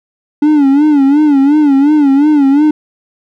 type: tone with vibrato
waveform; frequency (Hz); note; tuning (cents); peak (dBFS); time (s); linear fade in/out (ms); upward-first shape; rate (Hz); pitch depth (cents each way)
triangle; 287.6; D4; -36; -3; 0.42-2.71; 5; sine; 2.8; 110
effects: none